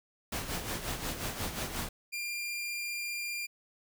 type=noise with tremolo; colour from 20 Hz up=pink; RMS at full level=-34 dBFS; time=0.32-1.89 s; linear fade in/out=5 ms; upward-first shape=sine; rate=5.6 Hz; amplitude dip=60%
type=tone; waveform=sawtooth; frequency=2395 Hz; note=D7; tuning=33 cents sharp; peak=-31 dBFS; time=2.12-3.47 s; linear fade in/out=20 ms
effects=none